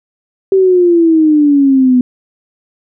sine exponential sweep, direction down, 388.7 to 246.9 Hz, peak -5 dBFS, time 0.52-2.01 s, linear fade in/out 2 ms, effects none

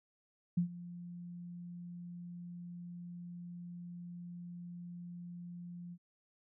sine tone with ADSR envelope, 174.61 Hz, F3, in tune, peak -26 dBFS, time 0.57-5.98 s, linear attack 8 ms, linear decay 99 ms, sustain -18 dB, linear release 55 ms, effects none

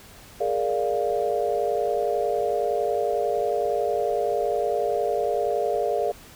sine chord, Bb dominant seventh, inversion third, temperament equal, 415.3 / 466.2 / 587.3 / 698.5 Hz, Ab4 / Bb4 / D5 / F5, 0 / 0 / 0 / 0 cents, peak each -27 dBFS, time 0.4-6.12 s, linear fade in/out 10 ms, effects pink hiss -47 dBFS RMS until 6.35 s

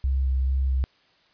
sine tone with vibrato, 66 Hz, C2, 16 cents sharp, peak -20 dBFS, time 0.04-0.84 s, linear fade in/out 0 ms, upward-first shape square, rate 2.3 Hz, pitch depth 14 cents each way, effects white hiss -61 dBFS RMS until 1.33 s + resampled to 11025 Hz

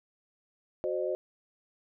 sine chord, C diminished, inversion second, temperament equal with one note detuned, 370 / 523.3 / 610.2 Hz, Gb4 / C5 / Eb5, 0 / 0 / -34 cents, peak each -33 dBFS, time 0.84-1.15 s, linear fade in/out 0 ms, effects none

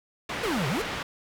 white low-pass noise, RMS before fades -33 dBFS, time 0.29-1.03 s, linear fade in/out 5 ms, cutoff 2300 Hz, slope 12 dB/octave
square exponential two-way sweep, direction down then up, 505 to 122.8 to 505 Hz, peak -27 dBFS, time 0.43-0.82 s, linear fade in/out 5 ms, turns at 0.68 s
effects none

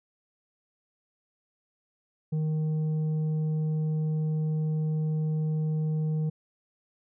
sine tone with tanh clipping, 155.56 Hz, D#3, in tune, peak -26 dBFS, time 2.32-6.3 s, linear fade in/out 10 ms, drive 5 dB, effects none

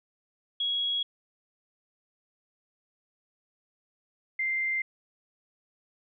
sine tone pair in turn, 3322 / 2091 Hz, G#7 / C7, 0 / -2 cents, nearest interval minor sixth, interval 802 cents, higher first, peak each -26 dBFS, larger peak neither, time 0.6-1.03 / 4.39-4.82 s, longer neither, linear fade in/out 5 ms, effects none

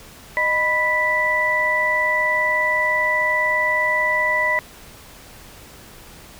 sine tone cluster, 616 / 988 / 1973 Hz, D#5 / B5 / B6, -17 / 0 / -2 cents, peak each -25 / -23 / -18 dBFS, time 0.37-4.59 s, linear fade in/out 0 ms, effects pink hiss -43 dBFS RMS until 6.39 s

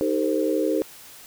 sine chord, A half-diminished seventh, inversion second, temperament equal with one note detuned, 311.1 / 392 / 451.6 / 523.3 Hz, Eb4 / G4 / A4 / C5, 0 / 0 / +45 / 0 cents, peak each -24 / -27 / -26 / -26 dBFS, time 0.01-0.82 s, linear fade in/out 0 ms, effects white hiss -45 dBFS RMS until 1.26 s

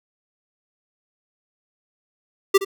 square tone with echo, 392 Hz, G4, in tune, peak -11 dBFS, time 2.54-2.58 s, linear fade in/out 10 ms, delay 69 ms, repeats 1, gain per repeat -13 dB, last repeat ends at 2.649 s, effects none

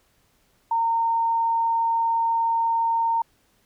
sine tone, 917 Hz, A#5, 29 cents flat, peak -19 dBFS, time 0.71-3.22 s, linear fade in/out 5 ms, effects pink hiss -64 dBFS RMS until 3.65 s

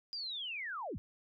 sine linear sweep, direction down, 4900 to 36.71 Hz, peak -38 dBFS, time 0.13-0.98 s, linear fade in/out 0 ms, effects none

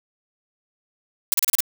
blue noise bursts, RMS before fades -18 dBFS, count 6, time 1.32-1.605 s, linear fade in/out 0 ms, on 20 ms, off 33 ms, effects none

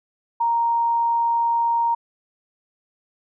sine tone, 932.3 Hz, A#5, in tune, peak -17 dBFS, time 0.4-1.95 s, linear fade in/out 10 ms, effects none

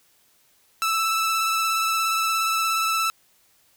sawtooth tone with vibrato, 1318.5 Hz, E6, in tune, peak -17 dBFS, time 0.82-3.1 s, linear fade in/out 0 ms, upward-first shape sine, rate 17 Hz, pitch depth 17 cents each way, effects white hiss -61 dBFS RMS until 3.76 s

